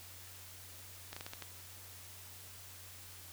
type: slowing click train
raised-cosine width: 0.2 ms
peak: -26 dBFS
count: 6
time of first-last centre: 1.13-1.423 s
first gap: 35 ms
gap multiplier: 1.26
effects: added 92 Hz sine -57 dBFS peak until 3.32 s + white hiss -53 dBFS RMS until 3.32 s